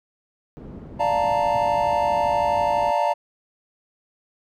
white low-pass noise, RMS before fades -38 dBFS, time 0.57-2.91 s, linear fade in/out 0 ms, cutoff 250 Hz, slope 12 dB/octave
triangle chord, Bb major seventh, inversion first, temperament equal, 587.3 / 698.5 / 880 / 932.3 Hz, D5 / F5 / A5 / Bb5, 0 / 0 / 0 / 0 cents, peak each -22 dBFS, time 0.99-3.14 s, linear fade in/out 20 ms
effects none

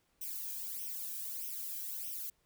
violet noise with flanger, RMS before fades -41 dBFS, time 0.21-2.3 s, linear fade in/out 5 ms, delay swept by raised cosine 0.34 to 1.27 ms, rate 1.6 Hz, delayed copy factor +0.95, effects pink hiss -75 dBFS RMS until 2.45 s

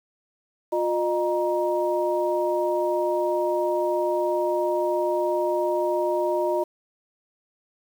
sine tone cluster, 355 / 612 / 942 Hz, F4 / D#5 / A#5, +28 / -29 / +18 cents, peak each -25 / -24 / -28 dBFS, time 0.72-6.64 s, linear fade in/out 10 ms, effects 8-bit

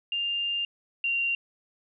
sine tone pair in turn, 2800 / 2766 Hz, F7 / F7, +4 / -17 cents, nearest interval unison, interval 21 cents, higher first, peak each -26 / -24 dBFS, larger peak second, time 0.12-0.65 / 1.04-1.35 s, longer first, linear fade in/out 2 ms, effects none

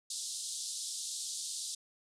white band-pass noise, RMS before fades -40 dBFS, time 0.1-1.75 s, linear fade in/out 5 ms, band 3600 to 9500 Hz, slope 48 dB/octave, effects none

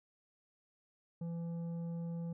sine tone with tanh clipping, 168.5 Hz, E3, 38 cents sharp, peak -39 dBFS, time 1.21-2.33 s, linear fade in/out 5 ms, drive 8 dB, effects none

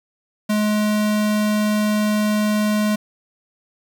square tone, 211.2 Hz, G#3, 29 cents sharp, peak -17 dBFS, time 0.49-2.96 s, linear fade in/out 10 ms, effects 8-bit

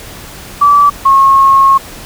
sine tone pair in turn, 1155 / 1087 Hz, D6 / C#6, -29 / -34 cents, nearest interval minor second, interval 105 cents, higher first, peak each -3 dBFS, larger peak neither, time 0.61-0.9 / 1.05-1.78 s, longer second, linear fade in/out 10 ms, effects pink hiss -30 dBFS RMS until 2.05 s

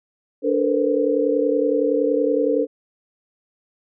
sine tone cluster, 290.1 / 443.3 / 474 / 514 Hz, D4 / A4 / A#4 / C5, -21 / +13 / +29 / -31 cents, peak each -22 dBFS, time 0.42-2.67 s, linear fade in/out 50 ms, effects none

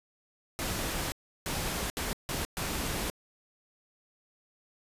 pink noise bursts at uneven times, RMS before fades -33 dBFS, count 5, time 0.59-1.12 / 1.46-1.9 / 1.97-2.13 / 2.29-2.45 / 2.57-3.1 s, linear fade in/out 0 ms, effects resampled to 32000 Hz

